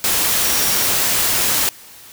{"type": "tone in noise", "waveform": "sine", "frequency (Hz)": 5630, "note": "F8", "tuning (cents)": 13, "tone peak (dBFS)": -26, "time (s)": [0.44, 0.86], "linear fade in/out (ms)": 0, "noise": "white", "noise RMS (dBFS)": -17, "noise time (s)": [0.04, 1.69], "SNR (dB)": -12, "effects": ["white hiss -41 dBFS RMS until 2.12 s"]}